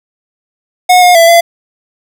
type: tone with pitch steps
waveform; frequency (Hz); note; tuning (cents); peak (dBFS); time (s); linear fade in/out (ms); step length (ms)
square; 727 / 716 / 668 / 680; F#5 / F5 / E5 / F5; -31 / +43 / +23 / -46; -3; 0.89-1.41; 10; 130
effects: none